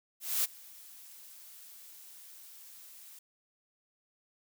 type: noise with ADSR envelope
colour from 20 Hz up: blue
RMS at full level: -28 dBFS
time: 0.2-3.19 s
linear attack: 240 ms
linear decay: 21 ms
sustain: -24 dB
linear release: 4 ms
effects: none